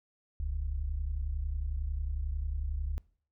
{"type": "tone pair together", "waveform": "sine", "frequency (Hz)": [40.22, 71.3], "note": ["E1", "C#2"], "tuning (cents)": [-42, 49], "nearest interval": "minor seventh", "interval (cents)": 991, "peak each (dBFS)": [-33, -32], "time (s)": [0.4, 2.98], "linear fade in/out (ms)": 0, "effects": ["noise-tail reverb RT60 0.5 s tail -24 dB re dry", "tanh soft clip ceiling -25 dBFS"]}